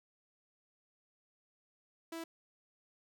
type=tone; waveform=sawtooth; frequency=329.6 Hz; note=E4; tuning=in tune; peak=-37 dBFS; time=2.12-2.24 s; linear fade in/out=5 ms; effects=none